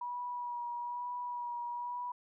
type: tone with vibrato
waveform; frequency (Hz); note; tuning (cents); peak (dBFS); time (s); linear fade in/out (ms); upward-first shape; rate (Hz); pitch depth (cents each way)
sine; 968; B5; -35; -36; 0.01-2.12; 5; sine; 1.1; 19
effects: none